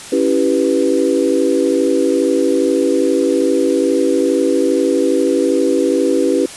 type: chord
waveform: sine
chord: C# half-diminished seventh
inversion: none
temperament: equal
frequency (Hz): 277.2 / 329.6 / 392 / 493.9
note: C#4 / E4 / G4 / B4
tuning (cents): 0 / 0 / 0 / 0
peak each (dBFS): -17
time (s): 0.12-6.46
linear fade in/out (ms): 5
effects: white hiss -32 dBFS RMS until 6.56 s + resampled to 24000 Hz

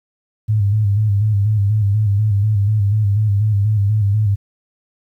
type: tone with vibrato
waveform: sine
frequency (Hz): 103.83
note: G#2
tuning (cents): 0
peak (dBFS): -12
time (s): 0.48-4.36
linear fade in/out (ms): 20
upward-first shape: square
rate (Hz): 4.1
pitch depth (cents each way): 62
effects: 9-bit

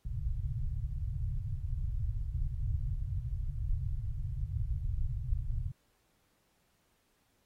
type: low-pass noise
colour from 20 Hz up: pink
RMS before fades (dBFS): -34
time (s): 0.05-5.72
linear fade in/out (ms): 5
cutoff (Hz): 140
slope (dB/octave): 96
effects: pink hiss -74 dBFS RMS until 7.45 s + AAC 48 kbps

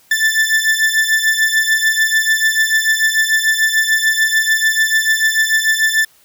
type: beating tone pair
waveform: 40% pulse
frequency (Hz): 1760 / 1766.8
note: A6 / A6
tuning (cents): 0 / +7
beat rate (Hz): 6.8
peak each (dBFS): -15 / -14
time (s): 0.11-6.05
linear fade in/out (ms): 5
effects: white hiss -51 dBFS RMS until 6.24 s

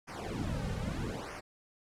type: noise with flanger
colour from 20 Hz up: brown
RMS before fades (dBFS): -37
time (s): 0.07-1.41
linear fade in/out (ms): 20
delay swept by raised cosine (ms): 0.25 to 3.05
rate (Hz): 0.79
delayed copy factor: -0.95
effects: low-pass 10000 Hz 12 dB/octave

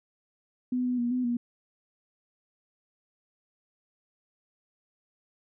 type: tone with pitch steps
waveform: sine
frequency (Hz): 250.4 / 248.8 / 239.6 / 251.6 / 239.7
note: B3 / B3 / A#3 / B3 / A#3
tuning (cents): +24 / +13 / +48 / +32 / +48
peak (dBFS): -25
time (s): 0.72-1.37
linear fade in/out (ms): 5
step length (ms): 130
effects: none

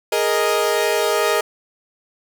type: chord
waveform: sawtooth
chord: Ab suspended second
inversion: none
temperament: equal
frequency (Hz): 415.3 / 466.2 / 622.3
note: Ab4 / Bb4 / Eb5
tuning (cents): 0 / 0 / 0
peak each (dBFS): -17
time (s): 0.12-1.41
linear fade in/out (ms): 5
effects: none

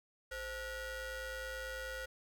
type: ring-modulated tone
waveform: 30% pulse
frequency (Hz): 466.2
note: A#4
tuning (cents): 0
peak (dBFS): -35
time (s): 0.31-2.06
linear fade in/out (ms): 10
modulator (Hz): 987
effects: none

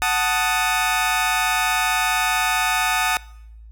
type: chord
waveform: 20% pulse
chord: D# diminished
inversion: first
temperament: equal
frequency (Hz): 740 / 880 / 1244.5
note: F#5 / A5 / D#6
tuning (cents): 0 / 0 / 0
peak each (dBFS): -18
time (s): 0.02-3.17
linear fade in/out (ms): 0
effects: noise-tail reverb RT60 0.8 s tail -23 dB re dry + added 55 Hz sine -39 dBFS peak until 3.71 s

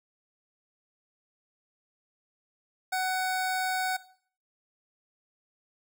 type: tone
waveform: 25% pulse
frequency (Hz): 747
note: F#5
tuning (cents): +16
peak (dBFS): -23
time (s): 2.92-3.97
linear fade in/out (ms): 10
effects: noise-tail reverb RT60 0.5 s tail -17 dB re dry

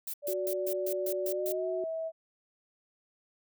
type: noise bursts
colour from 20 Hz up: violet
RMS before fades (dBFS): -37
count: 8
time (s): 0.07-1.524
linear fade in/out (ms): 5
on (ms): 68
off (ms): 130
type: tone with pitch glide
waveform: sine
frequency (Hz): 581 to 648.4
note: D5 to E5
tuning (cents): -19 to -29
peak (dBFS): -32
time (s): 0.22-2.12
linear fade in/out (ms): 50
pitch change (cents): +190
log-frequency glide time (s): 1.29-1.67
type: tone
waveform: sine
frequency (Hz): 368.6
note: F#4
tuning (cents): -7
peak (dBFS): -33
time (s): 0.28-1.84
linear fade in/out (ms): 2
effects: none

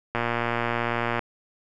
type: click train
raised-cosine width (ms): 0.5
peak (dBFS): -10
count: 124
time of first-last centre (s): 0.15-1.192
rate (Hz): 118
effects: none

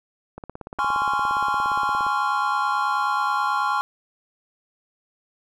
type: click train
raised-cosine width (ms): 1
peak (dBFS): -21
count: 30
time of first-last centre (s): 0.38-2.066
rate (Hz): 17.2
type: chord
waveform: triangle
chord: Db major seventh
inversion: second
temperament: just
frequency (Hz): 831.5 / 1039.4 / 1108.7 / 1385.9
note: Ab5 / C6 / Db6 / F6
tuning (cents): +2 / -12 / 0 / -14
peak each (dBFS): -24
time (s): 0.79-3.81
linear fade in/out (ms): 0
effects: none

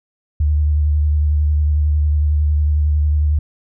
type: tone with vibrato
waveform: sine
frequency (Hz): 74.8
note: D2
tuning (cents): +32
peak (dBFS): -12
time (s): 0.4-3.39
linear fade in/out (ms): 5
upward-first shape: sine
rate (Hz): 11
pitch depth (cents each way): 31
effects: none

